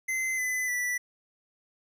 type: tone with pitch steps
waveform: square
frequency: 2057 / 2012 / 1968.7 Hz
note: C7 / B6 / B6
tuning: -30 / +32 / -6 cents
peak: -28 dBFS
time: 0.08-0.98 s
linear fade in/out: 10 ms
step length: 300 ms
effects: none